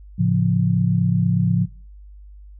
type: chord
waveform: sine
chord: A augmented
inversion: none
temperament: equal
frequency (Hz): 110 / 138.59 / 174.61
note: A2 / C#3 / E#3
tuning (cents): 0 / 0 / 0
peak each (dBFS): -20 / -21 / -18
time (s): 0.18-1.66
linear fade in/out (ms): 20
effects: noise-tail reverb RT60 0.4 s tail -22 dB re dry + added 50 Hz sine -39 dBFS peak until 2.59 s